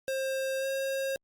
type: tone with pitch glide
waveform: square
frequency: 532 to 539.4 Hz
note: C5 to C#5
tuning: +29 to -47 cents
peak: -30 dBFS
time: 0.08-1.16 s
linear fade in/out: 0 ms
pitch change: +24 cents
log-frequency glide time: 0.59-0.66 s
effects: Opus 48 kbps